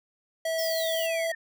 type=tone with pitch glide; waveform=square; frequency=651 to 658.6 Hz; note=E5 to E5; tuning=-22 to -2 cents; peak=-27 dBFS; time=0.45-1.32 s; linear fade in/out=5 ms; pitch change=+20 cents; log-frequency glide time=0.95-1.11 s
type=noise; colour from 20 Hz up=violet; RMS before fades=-38 dBFS; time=0.58-1.07 s; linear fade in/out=10 ms
type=exponential sweep; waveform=sine; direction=down; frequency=5560 to 1786 Hz; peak=-34 dBFS; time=0.58-1.35 s; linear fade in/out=5 ms
effects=none